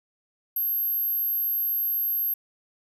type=tone; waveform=sine; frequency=12544 Hz; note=G9; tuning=in tune; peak=-23 dBFS; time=0.56-2.34 s; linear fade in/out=5 ms; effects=none